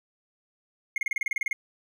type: tone bursts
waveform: triangle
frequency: 2142 Hz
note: C7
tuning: 40 cents sharp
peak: -22 dBFS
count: 12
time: 0.96-1.53 s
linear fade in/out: 2 ms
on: 20 ms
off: 30 ms
effects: none